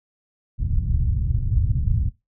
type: low-pass noise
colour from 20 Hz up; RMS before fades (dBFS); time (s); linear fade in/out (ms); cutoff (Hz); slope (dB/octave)
white; -21; 0.58-2.1; 20; 110; 24
effects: noise-tail reverb RT60 0.2 s tail -19 dB re dry